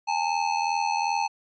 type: ring-modulated tone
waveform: square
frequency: 860 Hz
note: A5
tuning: 40 cents flat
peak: -21 dBFS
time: 0.07-1.28 s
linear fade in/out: 20 ms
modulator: 41.3 Hz
effects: resampled to 16000 Hz